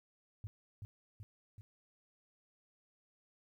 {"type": "tone with echo", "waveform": "sine", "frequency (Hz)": 103.83, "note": "G#2", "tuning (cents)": 0, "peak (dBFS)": -40, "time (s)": [0.44, 0.47], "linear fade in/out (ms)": 0, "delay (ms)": 380, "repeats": 3, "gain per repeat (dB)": -3, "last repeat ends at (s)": 1.61, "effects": ["13-bit"]}